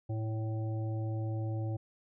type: harmonic tone with a mistuned harmonic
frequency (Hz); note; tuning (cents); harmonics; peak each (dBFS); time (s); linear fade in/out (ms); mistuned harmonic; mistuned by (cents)
110; A2; 0; 1 / 3 / 5 / 7; -32 / -42 / -46 / -49; 0.09-1.77; 10; 5; +16
effects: none